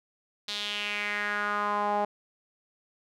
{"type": "tone with band-pass filter sweep", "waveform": "sawtooth", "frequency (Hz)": 206.6, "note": "G#3", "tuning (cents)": -9, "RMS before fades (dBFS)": -30, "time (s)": [0.48, 2.05], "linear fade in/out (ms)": 5, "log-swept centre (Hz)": [4000, 750], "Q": 3.7, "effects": []}